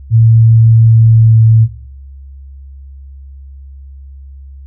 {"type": "tone with pitch glide", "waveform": "sine", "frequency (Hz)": [113.3, 112], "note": ["A#2", "A2"], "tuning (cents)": [-49, 31], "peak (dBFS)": -3, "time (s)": [0.1, 1.68], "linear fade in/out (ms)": 50, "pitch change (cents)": -20, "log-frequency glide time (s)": [0.87, 1.35], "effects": ["noise-tail reverb RT60 0.8 s tail -24 dB re dry", "added 68 Hz sine -29 dBFS peak until 4.66 s"]}